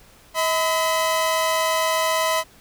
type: tone pair together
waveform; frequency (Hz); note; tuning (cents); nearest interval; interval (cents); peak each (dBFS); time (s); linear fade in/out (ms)
sawtooth; 640 / 1008.3; D#5 / B5; +49 / +36; minor sixth; 787; -18; 0.34-2.44; 50
effects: pink hiss -51 dBFS RMS until 2.6 s